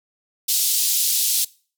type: band-pass noise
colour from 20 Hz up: white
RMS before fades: -20 dBFS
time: 0.48-1.45 s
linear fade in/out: 10 ms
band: 3500 to 16000 Hz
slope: 24 dB/octave
effects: noise-tail reverb RT60 0.4 s tail -22 dB re dry